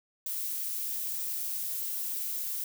violet noise, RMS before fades -34 dBFS, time 0.26-2.64 s, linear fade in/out 2 ms, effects none

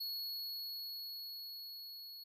square tone with level ramp, 4355 Hz, C#8, 31 cents flat, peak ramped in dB -39 to -49 dBFS, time 0-2.24 s, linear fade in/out 10 ms, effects none

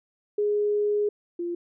sine tone pair in turn, 415.3 / 346 Hz, G#4 / F4, 0 / -16 cents, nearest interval minor third, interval 316 cents, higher first, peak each -21 / -27 dBFS, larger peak first, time 0.38-1.09 / 1.39-1.55 s, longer first, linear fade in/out 5 ms, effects none

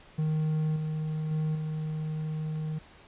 triangle tone with level steps, 155.56 Hz, D#3, in tune, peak -23 / -27 / -24 / -28 dBFS, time 0.18-2.79 s, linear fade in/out 10 ms, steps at 0.76 / 1.31 / 1.55 s, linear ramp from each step 2 ms, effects pink hiss -54 dBFS RMS until 3.07 s + resampled to 8000 Hz

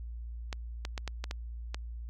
clicks, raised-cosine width 0.2 ms, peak -19 dBFS, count 7, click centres 0.528 / 0.851 / 0.978 / 1.077 / 1.241 / 1.311 / 1.745 s, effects added 58 Hz sine -38 dBFS peak until 2.09 s

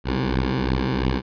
10% pulse beating tone pair, 63.4 / 66.3 Hz, B1 / C2, +46 / +23 cents, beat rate 2.9 Hz, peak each -15 dBFS, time 0.04-1.22 s, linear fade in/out 50 ms, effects resampled to 11025 Hz

